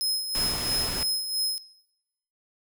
sawtooth tone with tremolo, 5130 Hz, E8, 48 cents flat, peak -21 dBFS, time 0.01-1.58 s, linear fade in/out 0 ms, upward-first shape sine, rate 3 Hz, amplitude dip 55%
pink noise, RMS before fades -33 dBFS, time 0.35-1.03 s, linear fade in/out 0 ms
effects noise-tail reverb RT60 0.8 s tail -18 dB re dry

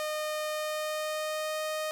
sawtooth tone with pitch glide, 612 to 619.5 Hz, D#5 to D#5, -29 to -8 cents, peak -27 dBFS, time 0-1.91 s, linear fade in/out 0 ms, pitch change +21 cents, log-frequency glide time 0.52-1.61 s, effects none

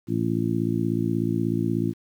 harmonic tone, 56.5 Hz, A1, 47 cents sharp, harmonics 2 / 3 / 4 / 5 / 6, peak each -28 / -28 / -28 / -28 / -28 dBFS, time 0.07-1.94 s, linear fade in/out 50 ms, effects 9-bit

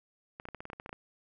clicks, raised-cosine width 0.5 ms, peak -27 dBFS, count 12, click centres 0.399 / 0.454 / 0.487 / 0.547 / 0.605 / 0.654 / 0.701 / 0.732 / 0.799 / 0.861 / 0.893 / 0.929 s, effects none

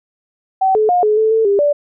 sine tone with pitch steps, 764 / 430.8 / 714 / 424.9 / 438.2 / 445.6 / 401.1 / 583 Hz, G5 / A4 / F5 / G#4 / A4 / A4 / G4 / D5, -45 / -37 / +38 / +40 / -7 / +22 / +40 / -13 cents, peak -10 dBFS, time 0.61-1.73 s, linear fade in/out 10 ms, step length 140 ms, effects none

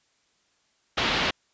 white low-pass noise, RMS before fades -25 dBFS, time 0.97-1.31 s, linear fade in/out 10 ms, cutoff 3800 Hz, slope 24 dB/octave, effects white hiss -68 dBFS RMS until 1.53 s + resampled to 16000 Hz

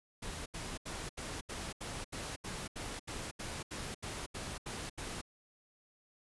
pink noise bursts, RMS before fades -42 dBFS, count 16, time 0.22-5.215 s, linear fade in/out 10 ms, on 240 ms, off 77 ms, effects resampled to 24000 Hz

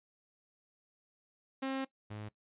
sawtooth tone pair in turn, 267.3 / 105.81 Hz, C4 / G#2, +37 / +33 cents, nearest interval octave + major third, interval 1604 cents, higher first, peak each -30 / -38 dBFS, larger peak first, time 1.62-1.85 / 2.1-2.29 s, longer first, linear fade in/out 10 ms, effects noise-tail reverb RT60 0.1 s tail -19 dB re dry + resampled to 8000 Hz

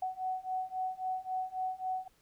sine beating tone pair, 745 / 748.7 Hz, F#5 / F#5, +12 / +20 cents, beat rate 3.7 Hz, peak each -37 / -36 dBFS, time 0.02-2.08 s, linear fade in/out 5 ms, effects pink hiss -69 dBFS RMS until 2.21 s

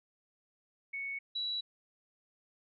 sine tone pair in turn, 2217 / 3921 Hz, C#7 / B7, 0 / -13 cents, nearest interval minor seventh, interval 987 cents, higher second, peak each -36 / -33 dBFS, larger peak second, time 0.93-1.19 / 1.35-1.61 s, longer neither, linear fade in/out 10 ms, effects none

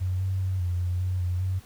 sine tone with pitch steps, 92 / 94.8 / 93.8 / 88.7 / 89.4 / 92 / 89.5 / 93.6 Hz, F#2 / F#2 / F#2 / F2 / F2 / F#2 / F2 / F#2, -9 / +43 / +24 / +27 / +41 / -9 / +43 / +20 cents, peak -24 dBFS, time 0-1.6 s, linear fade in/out 20 ms, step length 200 ms, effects pink hiss -53 dBFS RMS until 1.65 s

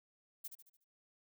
violet noise with echo, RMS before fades -44 dBFS, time 0.44-0.48 s, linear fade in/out 10 ms, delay 73 ms, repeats 5, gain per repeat -7 dB, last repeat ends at 0.845 s, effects none

